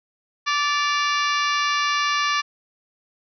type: harmonic tone with a mistuned harmonic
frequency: 583 Hz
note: D5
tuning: 13 cents flat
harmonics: 2 / 3 / 4 / 5 / 6 / 7 / 8 / 9 / 10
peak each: -22 / -26 / -28 / -30 / -32 / -33 / -34 / -35 / -36 dBFS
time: 0.46-2.42 s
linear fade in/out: 20 ms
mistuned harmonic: 5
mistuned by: -65 cents
effects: none